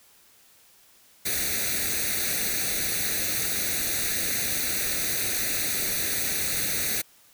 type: noise with comb filter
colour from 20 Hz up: white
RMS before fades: -27 dBFS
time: 1.25-7.02 s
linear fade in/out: 10 ms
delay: 0.48 ms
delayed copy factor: +0.8
effects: white hiss -57 dBFS RMS until 7.33 s